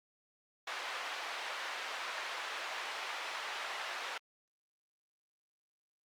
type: band-pass noise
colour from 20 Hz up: pink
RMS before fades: -41 dBFS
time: 0.67-4.18 s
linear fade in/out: 5 ms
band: 840 to 3400 Hz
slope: 12 dB/octave
effects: high-pass 400 Hz 12 dB/octave + Opus 48 kbps